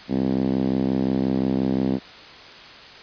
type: tone with band-pass filter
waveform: 5% pulse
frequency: 65.7 Hz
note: C2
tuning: 8 cents sharp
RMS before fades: -22 dBFS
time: 0.08-2 s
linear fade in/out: 50 ms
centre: 230 Hz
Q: 2.5
effects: white hiss -42 dBFS RMS until 3.02 s + resampled to 11025 Hz